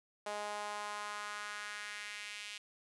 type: tone with high-pass filter sweep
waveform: sawtooth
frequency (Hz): 207.7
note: G#3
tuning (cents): 0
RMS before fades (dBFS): -43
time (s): 0.26-2.58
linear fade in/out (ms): 5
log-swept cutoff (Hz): 660 to 2700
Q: 2.1
effects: resampled to 24000 Hz + 11-bit